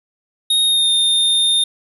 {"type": "tone with pitch glide", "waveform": "square", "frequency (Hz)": [3729, 3642], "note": ["A#7", "A#7"], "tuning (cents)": [0, -41], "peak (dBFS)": -13, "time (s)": [0.5, 1.64], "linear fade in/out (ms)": 5, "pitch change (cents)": -41, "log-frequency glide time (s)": [0.64, 0.91], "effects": []}